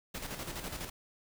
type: noise with tremolo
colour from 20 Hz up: pink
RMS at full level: -39 dBFS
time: 0.14-0.9 s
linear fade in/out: 10 ms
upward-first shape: square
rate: 12 Hz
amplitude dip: 50%
effects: none